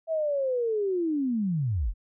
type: linear sweep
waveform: sine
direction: down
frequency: 659.3 to 32.7 Hz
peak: -24 dBFS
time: 0.07-1.94 s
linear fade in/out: 50 ms
effects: none